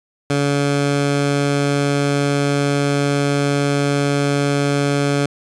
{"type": "tone", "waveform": "15% pulse", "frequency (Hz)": 142.3, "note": "C#3", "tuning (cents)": 46, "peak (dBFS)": -9, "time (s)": [0.3, 5.26], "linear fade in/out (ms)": 2, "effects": ["resampled to 22050 Hz"]}